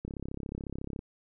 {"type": "click train", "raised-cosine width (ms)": 3, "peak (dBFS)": -24, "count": 33, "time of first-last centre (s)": [0.05, 0.991], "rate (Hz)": 34, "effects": []}